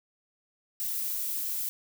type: noise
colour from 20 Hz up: violet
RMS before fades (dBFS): -32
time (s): 0.8-1.69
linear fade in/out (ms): 0
effects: none